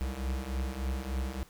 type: beating tone pair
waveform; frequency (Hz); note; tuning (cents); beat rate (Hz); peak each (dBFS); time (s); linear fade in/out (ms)
square; 63 / 66.4; B1 / C2; +35 / +26; 3.4; -37 / -34; 0.01-1.43; 0
effects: pink hiss -59 dBFS RMS until 1.49 s